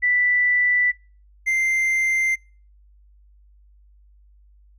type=tone pair in turn; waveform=sine / triangle; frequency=1975.5 / 2088 Hz; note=B6 / C7; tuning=0 / -4 cents; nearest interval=minor second; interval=96 cents; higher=second; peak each=-16 dBFS; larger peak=neither; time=0.02-0.92 / 1.46-2.36 s; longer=neither; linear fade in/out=20 ms; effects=noise-tail reverb RT60 0.4 s tail -26 dB re dry + added 50 Hz sine -50 dBFS peak until 4.78 s